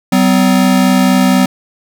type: tone pair together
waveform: square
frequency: 190 / 254.1 Hz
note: F#3 / B3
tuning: +46 / +49 cents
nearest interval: perfect fourth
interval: 503 cents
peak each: -11 dBFS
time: 0.12-1.46 s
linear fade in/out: 5 ms
effects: none